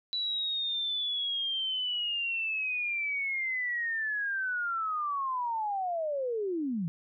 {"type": "linear sweep", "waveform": "sine", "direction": "down", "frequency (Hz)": [3959, 155.56], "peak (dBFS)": -29, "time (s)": [0.13, 6.88], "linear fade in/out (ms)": 0, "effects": []}